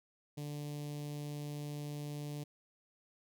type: tone with notch filter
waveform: sawtooth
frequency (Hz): 146.83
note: D3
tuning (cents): 0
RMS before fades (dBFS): -42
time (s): 0.37-2.44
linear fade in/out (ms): 10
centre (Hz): 1400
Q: 0.52
effects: none